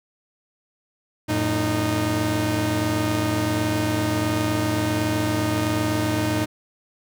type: tone cluster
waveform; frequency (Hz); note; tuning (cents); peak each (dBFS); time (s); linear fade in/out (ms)
sawtooth; 90.6 / 112 / 308.2; F#2 / A2 / D#4; -36 / +31 / -16; -26 / -21 / -19; 1.28-6.46; 20
effects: none